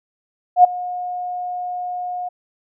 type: tone with ADSR envelope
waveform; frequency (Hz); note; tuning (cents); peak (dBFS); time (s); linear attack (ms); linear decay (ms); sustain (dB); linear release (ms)
sine; 720; F#5; -47; -3; 0.56-2.29; 82; 10; -20; 11
effects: none